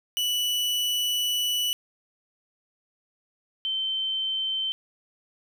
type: tone pair in turn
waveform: 40% pulse / sine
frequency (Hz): 2960 / 3096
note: F#7 / G7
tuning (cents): 0 / -22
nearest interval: minor second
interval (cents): 78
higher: second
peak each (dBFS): -23 / -25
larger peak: first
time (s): 0.17-1.73 / 3.65-4.72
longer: first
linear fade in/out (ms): 0
effects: none